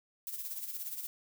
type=noise with tremolo; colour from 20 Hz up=violet; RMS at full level=-38 dBFS; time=0.27-1.07 s; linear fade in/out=0 ms; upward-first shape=sine; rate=17 Hz; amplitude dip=60%; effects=none